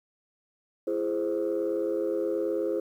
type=chord; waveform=sine; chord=E augmented; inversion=none; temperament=equal with one note detuned; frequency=336.4 / 415.3 / 523.3 Hz; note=E4 / G#4 / B#4; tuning=+35 / 0 / 0 cents; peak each=-29 dBFS; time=0.87-2.8 s; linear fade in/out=5 ms; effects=tanh soft clip ceiling -20 dBFS + 10-bit